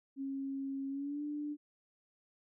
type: tone with pitch glide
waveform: sine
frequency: 272.3 to 295.2 Hz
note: C#4 to D4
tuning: -31 to +9 cents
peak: -36 dBFS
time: 0.16-1.57 s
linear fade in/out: 50 ms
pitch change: +140 cents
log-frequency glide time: 0.89-1.23 s
effects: none